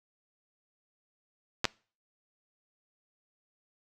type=clicks; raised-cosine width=0.2 ms; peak=-8 dBFS; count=2; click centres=1.644 / 1.653 s; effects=noise-tail reverb RT60 0.4 s tail -25 dB re dry